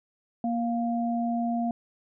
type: tone pair together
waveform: sine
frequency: 235.6 / 700 Hz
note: A#3 / F5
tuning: +19 / +4 cents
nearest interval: octave + perfect fifth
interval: 1885 cents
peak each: -26 / -30 dBFS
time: 0.44-1.71 s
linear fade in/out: 2 ms
effects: none